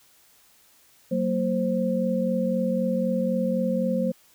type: tone cluster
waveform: sine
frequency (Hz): 187.2 / 231.1 / 524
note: F#3 / A#3 / C5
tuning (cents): +20 / -15 / +2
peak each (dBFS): -26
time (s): 1.11-4.12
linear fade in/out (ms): 10
effects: white hiss -58 dBFS RMS until 4.34 s